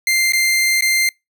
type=tone with dropouts; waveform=sawtooth; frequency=2093 Hz; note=C7; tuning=in tune; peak=-10 dBFS; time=0.07-1.09 s; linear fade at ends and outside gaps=2 ms; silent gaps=0.322-0.333 / 0.809-0.822 s; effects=noise-tail reverb RT60 0.2 s tail -26 dB re dry